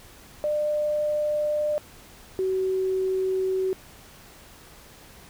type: tone pair in turn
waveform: sine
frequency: 599 / 377.3 Hz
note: D5 / F#4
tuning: +34 / +34 cents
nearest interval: minor sixth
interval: 800 cents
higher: first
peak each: -22 dBFS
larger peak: neither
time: 0.44-1.78 / 2.39-3.73 s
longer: neither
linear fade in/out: 0 ms
effects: pink hiss -49 dBFS RMS until 5.29 s

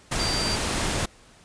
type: tone in noise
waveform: sine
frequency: 4699 Hz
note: D8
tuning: in tune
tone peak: -27 dBFS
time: 0.19-0.56 s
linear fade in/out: 10 ms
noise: pink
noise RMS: -26 dBFS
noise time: 0.11-1.06 s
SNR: -4 dB
effects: pink hiss -53 dBFS RMS until 1.44 s + resampled to 22050 Hz

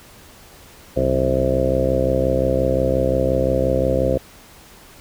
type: harmonic tone with a mistuned harmonic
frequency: 65.7 Hz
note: C2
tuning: 8 cents sharp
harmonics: 1 / 2 / 3 / 4 / 5 / 6 / 7 / 8 / 9 / 10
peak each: -24 / -25 / -30 / -26 / -27 / -27 / -27 / -19 / -30 / -28 dBFS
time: 0.96-4.18 s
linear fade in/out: 10 ms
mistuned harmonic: 3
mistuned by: -68 cents
effects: pink hiss -45 dBFS RMS until 5 s

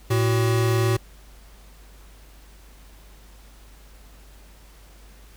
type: tone pair together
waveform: square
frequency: 112.7 / 377.4 Hz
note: A2 / F#4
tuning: +42 / +34 cents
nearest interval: octave + major sixth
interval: 2092 cents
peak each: -20 / -25 dBFS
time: 0.1-0.97 s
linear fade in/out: 10 ms
effects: added 50 Hz sine -46 dBFS peak until 5.36 s + pink hiss -53 dBFS RMS until 5.36 s

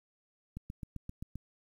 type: click train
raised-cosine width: 5 ms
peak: -28 dBFS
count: 7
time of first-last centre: 0.57-1.356 s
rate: 7.63 Hz
effects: 10-bit

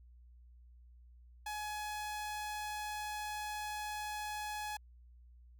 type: tone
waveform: sawtooth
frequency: 843 Hz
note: G#5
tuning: 26 cents sharp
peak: -35 dBFS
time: 1.46-4.77 s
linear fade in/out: 5 ms
effects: added 60 Hz sine -56 dBFS peak until 5.59 s

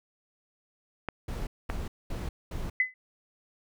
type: clicks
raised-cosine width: 0.5 ms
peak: -16 / -17 dBFS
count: 2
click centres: 1.087 / 1.7 s
type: noise bursts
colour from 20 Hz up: brown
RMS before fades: -34 dBFS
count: 4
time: 1.28-2.7 s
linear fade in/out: 5 ms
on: 190 ms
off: 220 ms
type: tone with exponential decay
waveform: sine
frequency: 2022 Hz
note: B6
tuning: 40 cents sharp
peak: -18 dBFS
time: 2.8-2.94 s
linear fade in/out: 2 ms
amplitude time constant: 30 ms
effects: none

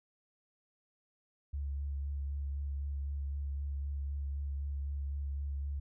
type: tone with vibrato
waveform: sine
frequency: 70.4 Hz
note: C#2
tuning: 27 cents sharp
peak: -34 dBFS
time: 1.53-5.8 s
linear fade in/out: 10 ms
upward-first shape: sine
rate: 3.9 Hz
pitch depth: 19 cents each way
effects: none

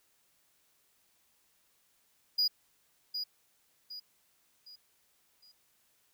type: tone with echo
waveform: triangle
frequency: 4900 Hz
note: D#8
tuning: 27 cents flat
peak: -24 dBFS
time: 2.38-2.48 s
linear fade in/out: 10 ms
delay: 760 ms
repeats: 4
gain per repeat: -8 dB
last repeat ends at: 5.52 s
effects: white hiss -71 dBFS RMS until 6.13 s

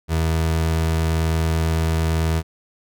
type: tone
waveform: 30% pulse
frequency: 81 Hz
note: E2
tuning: 30 cents flat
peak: -15 dBFS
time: 0.08-2.43 s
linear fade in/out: 50 ms
effects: none

